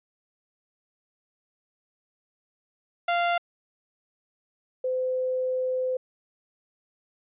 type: tone pair in turn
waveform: sawtooth / sine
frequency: 694 / 512 Hz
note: F5 / C5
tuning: -11 / -38 cents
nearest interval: perfect fourth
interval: 527 cents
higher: first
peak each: -18 / -24 dBFS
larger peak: first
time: 3.08-3.38 / 4.84-5.97 s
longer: second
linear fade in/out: 5 ms
effects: resampled to 8000 Hz